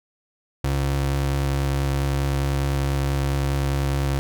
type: ring-modulated tone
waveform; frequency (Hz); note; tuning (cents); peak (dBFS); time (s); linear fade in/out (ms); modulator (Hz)
square; 102.7; G#2; -19; -18; 0.64-4.19; 0; 35
effects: none